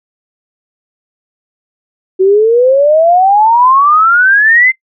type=exponential sweep; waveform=sine; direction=up; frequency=370 to 2093 Hz; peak=-4 dBFS; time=2.19-4.72 s; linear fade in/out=20 ms; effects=noise-tail reverb RT60 0.1 s tail -21 dB re dry